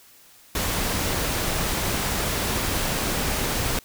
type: noise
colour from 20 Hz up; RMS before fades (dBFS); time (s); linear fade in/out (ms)
pink; -25; 0.55-3.79; 2
effects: white hiss -52 dBFS RMS until 3.84 s